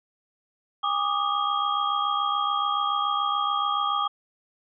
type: tone cluster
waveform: sine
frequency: 813 / 1164 / 1231 / 3256 Hz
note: G#5 / D6 / D#6 / G#7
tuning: -37 / -16 / -19 / -35 cents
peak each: -30 / -27 / -26 / -32 dBFS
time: 0.83-4.08 s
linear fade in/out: 10 ms
effects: none